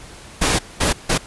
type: noise bursts at uneven times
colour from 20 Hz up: pink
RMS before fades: -17 dBFS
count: 3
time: 0.41-0.59 / 0.8-0.93 / 1.09-1.18 s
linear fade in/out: 10 ms
effects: pink hiss -40 dBFS RMS until 1.26 s + resampled to 24000 Hz